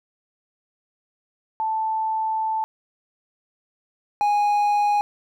sine / triangle tone pair in turn, 880 / 826.3 Hz, A5 / G#5, 0 / -9 cents, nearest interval minor second, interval 109 cents, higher first, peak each -21 / -15 dBFS, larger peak second, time 1.6-2.64 / 4.21-5.01 s, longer first, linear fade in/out 0 ms, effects none

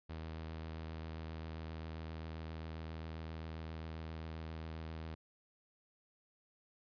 sawtooth tone with vibrato, 80.1 Hz, E2, 49 cents flat, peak -39 dBFS, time 0.09-5.15 s, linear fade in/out 10 ms, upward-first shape sine, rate 7.5 Hz, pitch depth 16 cents each way, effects resampled to 11025 Hz

